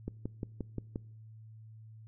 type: click train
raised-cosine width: 3 ms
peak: -23 dBFS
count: 6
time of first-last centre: 0.08-0.959 s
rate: 5.69 Hz
effects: noise-tail reverb RT60 0.8 s tail -23 dB re dry + added 110 Hz sine -49 dBFS peak until 2.07 s